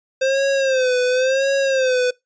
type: tone with vibrato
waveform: square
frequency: 523.3 Hz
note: C5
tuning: in tune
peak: -16 dBFS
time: 0.21-2.11 s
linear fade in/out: 10 ms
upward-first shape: sine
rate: 0.94 Hz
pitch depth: 86 cents each way
effects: noise-tail reverb RT60 0.2 s tail -24 dB re dry + resampled to 16000 Hz